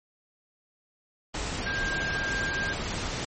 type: tone in noise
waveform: sine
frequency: 1600 Hz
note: G6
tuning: 35 cents sharp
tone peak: -28 dBFS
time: 1.66-2.73 s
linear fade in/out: 5 ms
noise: pink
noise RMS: -32 dBFS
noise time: 1.34-3.25 s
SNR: +1 dB
effects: MP3 32 kbps